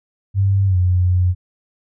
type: tone with pitch glide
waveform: sine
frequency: 98 to 90.39 Hz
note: G2 to F#2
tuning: 0 to -40 cents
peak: -12 dBFS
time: 0.34-1.35 s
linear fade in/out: 50 ms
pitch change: -140 cents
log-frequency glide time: 0.66-0.77 s
effects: none